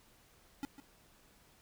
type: tone with echo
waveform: square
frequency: 279.1 Hz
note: C#4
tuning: 12 cents sharp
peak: -37 dBFS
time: 0.63-0.65 s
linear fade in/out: 0 ms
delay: 150 ms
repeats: 1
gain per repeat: -13 dB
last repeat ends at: 0.8 s
effects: pink hiss -65 dBFS RMS until 1.61 s